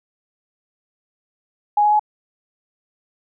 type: tone with pitch steps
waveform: sine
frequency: 830.6 / 837.8 / 845.1 Hz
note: G#5 / G#5 / G#5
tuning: 0 / +15 / +30 cents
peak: -12 dBFS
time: 1.77-1.995 s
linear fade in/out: 5 ms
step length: 75 ms
effects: none